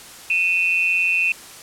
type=tone pair together; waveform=sine; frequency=2496 / 2674 Hz; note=D#7 / E7; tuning=+5 / +24 cents; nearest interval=minor second; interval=119 cents; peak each=-19 dBFS; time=0.3-1.32 s; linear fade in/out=2 ms; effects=white hiss -40 dBFS RMS until 1.62 s + low-pass 11000 Hz 12 dB/octave